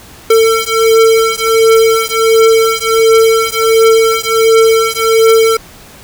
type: beating tone pair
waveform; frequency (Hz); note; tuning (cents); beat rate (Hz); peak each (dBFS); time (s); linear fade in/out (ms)
square; 448.3 / 449.7; A4 / A4; +32 / +38; 1.4; -10; 0.3-5.57; 5
effects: pink hiss -36 dBFS RMS until 6.03 s